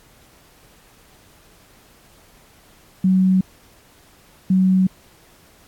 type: tone pair in turn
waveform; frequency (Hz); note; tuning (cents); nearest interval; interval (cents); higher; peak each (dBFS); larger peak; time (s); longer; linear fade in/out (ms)
sine; 187.3 / 187.3; F#3 / F#3; +21 / +21; unison; 0; neither; -12; neither; 3.04-3.41 / 4.5-4.87; neither; 5
effects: pink hiss -52 dBFS RMS until 5.67 s + AAC 64 kbps